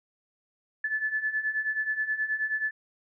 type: beating tone pair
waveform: sine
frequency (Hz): 1730 / 1739.4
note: A6 / A6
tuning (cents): -30 / -20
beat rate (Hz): 9.4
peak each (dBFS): -32 / -28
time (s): 0.84-2.71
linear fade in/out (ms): 5
effects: none